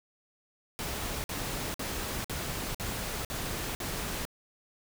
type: noise bursts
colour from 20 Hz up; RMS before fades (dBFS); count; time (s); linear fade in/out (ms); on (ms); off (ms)
pink; -35; 7; 0.79-4.252; 0; 450; 52
effects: none